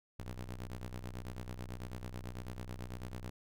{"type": "ring-modulated tone", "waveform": "sawtooth", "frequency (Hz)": 61.7, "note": "B1", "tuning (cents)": -1, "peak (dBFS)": -35, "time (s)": [0.19, 3.3], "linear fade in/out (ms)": 5, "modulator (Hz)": 35.4, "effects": []}